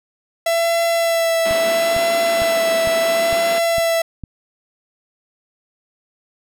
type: tone with vibrato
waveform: 45% pulse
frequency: 667 Hz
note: E5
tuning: 20 cents sharp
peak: -15 dBFS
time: 0.46-4.02 s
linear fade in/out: 5 ms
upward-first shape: sine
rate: 0.74 Hz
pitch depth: 18 cents each way
type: band-pass noise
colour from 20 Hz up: pink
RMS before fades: -29 dBFS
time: 1.45-3.59 s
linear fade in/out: 5 ms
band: 190 to 4600 Hz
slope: 48 dB/octave
type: click train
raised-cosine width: 5 ms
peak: -18 dBFS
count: 7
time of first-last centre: 1.51-4.237 s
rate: 2.2 Hz
effects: none